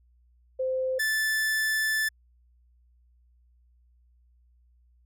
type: tone pair in turn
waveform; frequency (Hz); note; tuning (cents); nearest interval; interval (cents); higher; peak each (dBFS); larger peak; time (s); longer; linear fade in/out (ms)
sine / 45% pulse; 519 / 1751.8; C5 / A6; -14 / -8; octave + major sixth; 2106; second; -25 / -24; second; 0.59-0.99 / 0.99-2.09; second; 10
effects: added 60 Hz sine -59 dBFS peak until 5.05 s